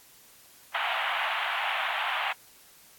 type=band-pass noise; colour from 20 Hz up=pink; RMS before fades=-30 dBFS; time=0.74-2.33 s; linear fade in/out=10 ms; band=710 to 3300 Hz; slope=48 dB/octave; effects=white hiss -55 dBFS RMS until 2.98 s + AAC 64 kbps